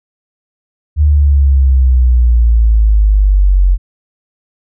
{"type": "exponential sweep", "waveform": "sine", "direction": "down", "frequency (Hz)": [75.6, 45], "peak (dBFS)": -5, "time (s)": [0.96, 3.78], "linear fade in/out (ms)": 50, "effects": []}